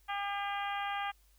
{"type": "harmonic tone", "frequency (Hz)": 402.3, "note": "G4", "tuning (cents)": 45, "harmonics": [2, 3, 4, 5, 6, 7, 8], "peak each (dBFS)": [-36, -40, -42, -44, -46, -47, -48], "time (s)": [0.08, 1.12], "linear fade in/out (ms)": 20, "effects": ["added 50 Hz sine -63 dBFS peak until 1.38 s", "white hiss -70 dBFS RMS until 1.38 s"]}